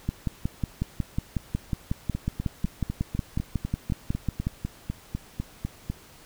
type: two click trains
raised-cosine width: 5 ms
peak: -13 / -16 dBFS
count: 25 / 16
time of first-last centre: 0.09-4.47 / 2.15-5.9 s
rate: 5.48 / 4 Hz
effects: pink hiss -51 dBFS RMS until 6.25 s